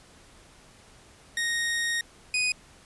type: tone pair in turn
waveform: sawtooth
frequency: 1864.7 / 2489 Hz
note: A#6 / D#7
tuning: 0 / 0 cents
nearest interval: perfect fourth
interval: 500 cents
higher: second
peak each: -22 / -20 dBFS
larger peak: second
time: 1.37-2.01 / 2.34-2.52 s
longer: first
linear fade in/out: 2 ms
effects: pink hiss -54 dBFS RMS until 2.85 s + resampled to 24000 Hz